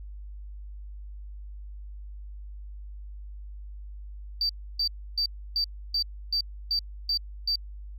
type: tone bursts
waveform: sine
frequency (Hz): 4647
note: D8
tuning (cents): -19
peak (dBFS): -22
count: 9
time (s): 4.41-7.557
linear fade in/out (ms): 2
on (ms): 83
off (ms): 300
effects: tanh soft clip ceiling -19 dBFS + added 50 Hz sine -38 dBFS peak until 7.98 s